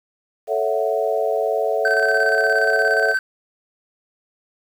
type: chord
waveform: sine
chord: F# minor seventh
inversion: first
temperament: equal with one note detuned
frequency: 440 / 557.3 / 659.3 / 740 Hz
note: A4 / C#5 / E5 / F#5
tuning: 0 / +9 / 0 / 0 cents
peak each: -22 / -24 / -22 / -26 dBFS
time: 0.47-3.15 s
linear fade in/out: 50 ms
type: tone with tremolo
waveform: triangle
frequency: 1542 Hz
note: G6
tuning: 29 cents flat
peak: -14 dBFS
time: 1.85-3.19 s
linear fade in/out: 2 ms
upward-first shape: square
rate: 17 Hz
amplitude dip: 45%
effects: 8-bit